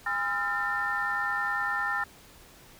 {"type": "tone cluster", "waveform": "sine", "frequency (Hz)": [814, 1017, 1289, 1379, 1797], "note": ["G#5", "C6", "E6", "F6", "A6"], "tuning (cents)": [-35, -50, -39, -22, 36], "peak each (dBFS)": [-34, -37, -38, -31, -29], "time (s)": [0.06, 2.04], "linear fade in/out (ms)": 5, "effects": ["tanh soft clip ceiling -18 dBFS", "pink hiss -53 dBFS RMS until 2.79 s"]}